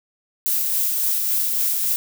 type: noise with tremolo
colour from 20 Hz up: violet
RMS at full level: -20 dBFS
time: 0.46-1.96 s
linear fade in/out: 0 ms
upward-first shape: sine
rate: 3.6 Hz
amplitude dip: 25%
effects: none